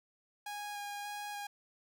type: tone with vibrato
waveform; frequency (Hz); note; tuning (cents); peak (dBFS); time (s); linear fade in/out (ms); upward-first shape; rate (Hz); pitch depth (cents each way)
sawtooth; 821; G#5; -20; -36; 0.46-1.47; 5; square; 1.7; 9
effects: none